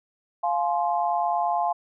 sine chord, F minor, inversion none, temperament equal with one note detuned, 698.5 / 847.6 / 1046.5 Hz, F5 / Ab5 / C6, 0 / +35 / 0 cents, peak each -24 / -26 / -29 dBFS, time 0.43-1.73 s, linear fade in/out 10 ms, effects none

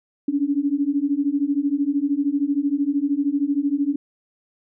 sine beating tone pair, 277.2 / 290.2 Hz, C#4 / D4, 0 / -21 cents, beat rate 13 Hz, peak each -22 / -21 dBFS, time 0.28-3.96 s, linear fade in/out 5 ms, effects none

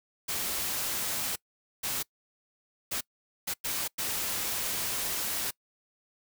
white noise bursts at uneven times, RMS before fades -32 dBFS, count 6, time 0.28-1.36 / 1.83-2.03 / 2.91-3.01 / 3.47-3.54 / 3.64-3.88 / 3.98-5.51 s, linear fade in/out 10 ms, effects noise-tail reverb RT60 0.1 s tail -24 dB re dry

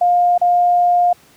sine tone with dropouts, 707 Hz, F5, 21 cents sharp, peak -10 dBFS, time 0.01-1.13 s, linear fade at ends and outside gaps 5 ms, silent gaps 0.379-0.414 s, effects pink hiss -49 dBFS RMS until 1.36 s + high-pass 100 Hz 12 dB/octave

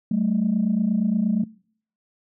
sine tone pair together, 190.66 / 219.2 Hz, G3 / A3, -48 / -6 cents, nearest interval major second, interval 242 cents, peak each -22 / -20 dBFS, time 0.11-1.44 s, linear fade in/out 5 ms, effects noise-tail reverb RT60 0.6 s tail -25 dB re dry + tanh soft clip ceiling -13 dBFS

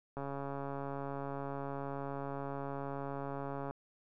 click train, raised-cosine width 1 ms, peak -27 dBFS, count 493, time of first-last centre 0.17-3.71 s, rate 139 Hz, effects none

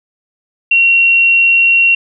sine tone, 2739 Hz, F7, 34 cents flat, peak -6 dBFS, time 0.71-1.95 s, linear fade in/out 5 ms, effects none

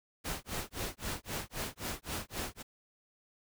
pink noise with tremolo, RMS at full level -36 dBFS, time 0.24-2.63 s, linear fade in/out 20 ms, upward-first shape sine, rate 3.8 Hz, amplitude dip 100%, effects none

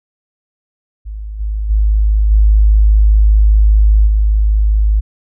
sine tone with level steps, 52.5 Hz, G#1, 19 cents sharp, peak -22 / -15 / -8 / -5 / -8 dBFS, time 1.05-5.01 s, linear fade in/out 20 ms, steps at 1.39 / 1.69 / 2.3 / 4.06 s, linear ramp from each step 20 ms, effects none

